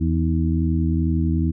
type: harmonic tone with a mistuned harmonic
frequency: 82.41 Hz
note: E2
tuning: in tune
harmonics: 1 / 2 / 3 / 4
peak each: -20 / -23 / -25 / -26 dBFS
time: 0-1.52 s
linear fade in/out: 20 ms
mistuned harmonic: 4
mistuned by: -61 cents
effects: none